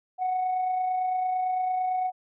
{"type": "tone with amplitude modulation", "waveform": "sine", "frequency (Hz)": 740, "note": "F#5", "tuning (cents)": 0, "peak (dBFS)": -21, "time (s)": [0.18, 2.12], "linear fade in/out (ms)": 50, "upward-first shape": "sine", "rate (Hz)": 28.9, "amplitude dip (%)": 35, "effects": ["tanh soft clip ceiling -21 dBFS"]}